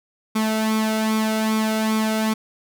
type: tone with flanger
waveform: sawtooth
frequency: 218.6 Hz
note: A3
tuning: 11 cents flat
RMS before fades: -21 dBFS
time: 0.35-2.34 s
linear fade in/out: 10 ms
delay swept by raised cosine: 0.86 to 1.45 ms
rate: 2.5 Hz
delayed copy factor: +0.65
effects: none